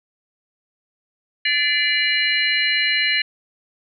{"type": "tone cluster", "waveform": "sine", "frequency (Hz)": [1742, 2043, 2352, 2899, 4098], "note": ["A6", "C7", "D7", "F#7", "C8"], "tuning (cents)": [-18, -42, 2, -36, -37], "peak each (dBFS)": -23, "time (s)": [1.45, 3.22], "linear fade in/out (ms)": 5, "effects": []}